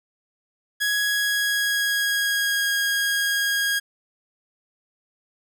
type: tone with pitch glide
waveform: sawtooth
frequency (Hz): 1667 to 1636.5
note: G#6 to G#6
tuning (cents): +6 to -26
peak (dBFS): -17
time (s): 0.8-3.8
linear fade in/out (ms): 20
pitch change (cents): -32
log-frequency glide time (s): 1.01-2.69
effects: none